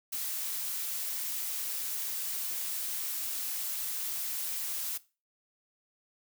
blue noise, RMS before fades -35 dBFS, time 0.12-4.98 s, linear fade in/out 10 ms, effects noise-tail reverb RT60 0.3 s tail -18 dB re dry

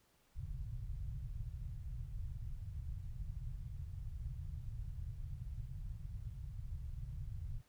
pink low-pass noise, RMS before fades -44 dBFS, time 0.35-7.62 s, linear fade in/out 20 ms, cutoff 140 Hz, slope 48 dB/octave, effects pink hiss -73 dBFS RMS until 7.68 s

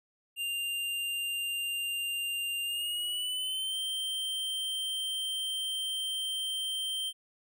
square tone with pitch glide, 2794 to 3136 Hz, F7 to G7, 0 to 0 cents, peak -32 dBFS, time 0.36-7.13 s, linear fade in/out 50 ms, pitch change +200 cents, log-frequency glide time 2.64-3.78 s, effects none

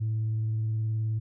sine tone with vibrato, 110 Hz, A2, in tune, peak -24 dBFS, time 0-1.2 s, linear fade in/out 20 ms, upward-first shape sine, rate 19 Hz, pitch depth 17 cents each way, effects tanh soft clip ceiling -23 dBFS

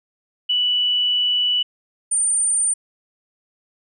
sine tone pair in turn, 2960 / 9015 Hz, F#7 / C#9, 0 / +28 cents, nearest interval octave + perfect fifth, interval 1928 cents, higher second, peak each -16 dBFS, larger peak neither, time 0.49-1.63 / 2.11-2.74 s, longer first, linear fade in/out 10 ms, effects none

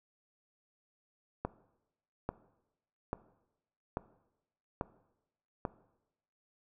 click train, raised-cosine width 1 ms, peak -19 dBFS, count 6, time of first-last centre 1.45-5.652 s, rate 1.19 Hz, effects noise-tail reverb RT60 0.9 s tail -18 dB re dry

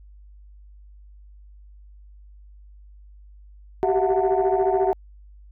sine tone cluster, 379.1 / 393.2 / 660 / 729 / 894 Hz, F#4 / G4 / E5 / F#5 / A5, +42 / +5 / +2 / -26 / +27 cents, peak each -21 / -22 / -26 / -23 / -29 dBFS, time 3.83-4.93 s, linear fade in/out 0 ms, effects tanh soft clip ceiling -11 dBFS + added 50 Hz sine -44 dBFS peak until 5.51 s

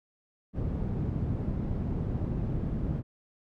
white low-pass noise, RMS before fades -31 dBFS, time 0.53-3.03 s, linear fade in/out 50 ms, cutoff 170 Hz, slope 12 dB/octave, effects none

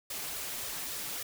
white noise with flanger, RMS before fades -38 dBFS, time 0.1-1.23 s, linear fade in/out 5 ms, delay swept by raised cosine 1.6 to 7 ms, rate 3.6 Hz, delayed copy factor +0.95, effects none

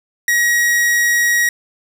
45% pulse tone, 1901 Hz, A#6, 33 cents sharp, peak -12 dBFS, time 0.28-1.49 s, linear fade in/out 2 ms, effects 8-bit

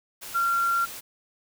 sine tone in noise, 1376 Hz, F6, 26 cents flat, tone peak -21 dBFS, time 0.34-0.86 s, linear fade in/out 20 ms, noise white, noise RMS -39 dBFS, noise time 0.21-1.01 s, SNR +15 dB, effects none

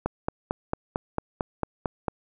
click train, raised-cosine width 1 ms, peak -11 dBFS, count 10, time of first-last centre 0.06-2.082 s, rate 4.45 Hz, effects none

